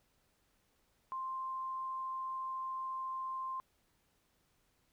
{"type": "tone", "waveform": "sine", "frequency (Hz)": 1049, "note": "C6", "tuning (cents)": 4, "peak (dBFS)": -37, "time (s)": [1.12, 3.6], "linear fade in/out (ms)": 0, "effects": ["pink hiss -75 dBFS RMS until 4.92 s"]}